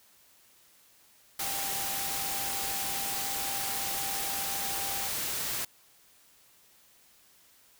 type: tone in noise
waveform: sine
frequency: 789 Hz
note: G5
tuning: 11 cents sharp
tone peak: -40 dBFS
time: 1.4-5.08 s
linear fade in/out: 5 ms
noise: white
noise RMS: -33 dBFS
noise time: 1.39-5.65 s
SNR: -10 dB
effects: white hiss -61 dBFS RMS until 7.79 s